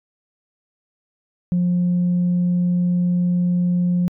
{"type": "tone", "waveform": "sine", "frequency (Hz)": 177.3, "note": "F3", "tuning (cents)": 26, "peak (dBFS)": -14, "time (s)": [1.52, 4.08], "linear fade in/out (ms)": 0, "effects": ["tanh soft clip ceiling -13 dBFS"]}